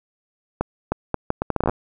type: accelerating click train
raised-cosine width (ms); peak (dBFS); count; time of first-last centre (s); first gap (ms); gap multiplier
1; -6; 13; 0.61-1.696; 310; 0.72
effects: none